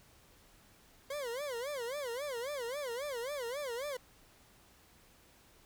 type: tone with vibrato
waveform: 40% pulse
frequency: 523.3 Hz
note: C5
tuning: in tune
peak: -36 dBFS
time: 1.1-3.97 s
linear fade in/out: 5 ms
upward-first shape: sine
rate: 3.7 Hz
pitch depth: 220 cents each way
effects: pink hiss -63 dBFS RMS until 5.65 s